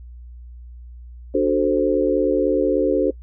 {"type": "chord", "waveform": "sine", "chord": "D dominant seventh", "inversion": "none", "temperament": "equal", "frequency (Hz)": [293.7, 370, 440, 523.3], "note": ["D4", "F#4", "A4", "C5"], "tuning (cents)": [0, 0, 0, 0], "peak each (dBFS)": -21, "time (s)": [1.34, 3.11], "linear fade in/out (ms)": 10, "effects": ["noise-tail reverb RT60 0.1 s tail -23 dB re dry", "added 60 Hz sine -36 dBFS peak until 3.22 s"]}